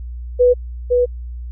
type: tone pair in turn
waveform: sine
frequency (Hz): 493.9 / 491.4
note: B4 / B4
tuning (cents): 0 / -9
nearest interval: unison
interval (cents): 9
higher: first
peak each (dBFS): -8 / -11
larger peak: first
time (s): 0.39-0.54 / 0.9-1.06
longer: second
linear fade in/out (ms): 20
effects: added 60 Hz sine -26 dBFS peak until 1.51 s